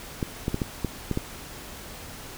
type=clicks; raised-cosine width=3 ms; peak=-12 dBFS; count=7; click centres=0.228 / 0.481 / 0.544 / 0.618 / 0.847 / 1.113 / 1.174 s; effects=pink hiss -41 dBFS RMS until 2.37 s